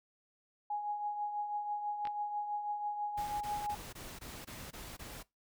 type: tone with tremolo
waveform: sine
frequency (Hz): 830.6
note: G#5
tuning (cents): 0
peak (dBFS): -32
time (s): 0.7-3.75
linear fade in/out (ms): 5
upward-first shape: triangle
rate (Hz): 6.1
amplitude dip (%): 55
type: clicks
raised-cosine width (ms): 0.3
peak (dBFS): -29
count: 2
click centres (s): 2.053 / 2.072
type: noise bursts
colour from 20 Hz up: pink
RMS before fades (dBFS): -47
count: 8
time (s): 3.17-5.23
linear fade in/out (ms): 10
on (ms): 240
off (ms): 20
effects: noise-tail reverb RT60 0.2 s tail -21 dB re dry